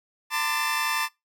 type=tone cluster; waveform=30% pulse; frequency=906 / 1027 / 1184 / 1761 / 2654 Hz; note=A#5 / C6 / D6 / A6 / E7; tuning=-50 / -33 / +14 / +1 / +11 cents; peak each=-28 dBFS; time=0.3-1.09 s; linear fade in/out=50 ms; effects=noise-tail reverb RT60 0.2 s tail -23 dB re dry